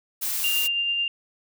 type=noise; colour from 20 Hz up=blue; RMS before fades=-27 dBFS; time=0.21-0.68 s; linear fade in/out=20 ms
type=tone with tremolo; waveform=sine; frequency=2794 Hz; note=F7; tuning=in tune; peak=-21 dBFS; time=0.44-1.08 s; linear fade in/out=2 ms; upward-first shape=sine; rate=9.2 Hz; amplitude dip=25%
effects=none